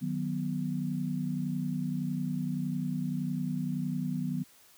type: chord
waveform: sine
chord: B major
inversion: first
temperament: just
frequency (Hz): 154.34 / 185.21 / 246.9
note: D#3 / F#3 / B3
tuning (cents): -14 / +2 / 0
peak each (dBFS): -34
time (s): 0.01-4.44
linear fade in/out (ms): 20
effects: white hiss -59 dBFS RMS until 4.77 s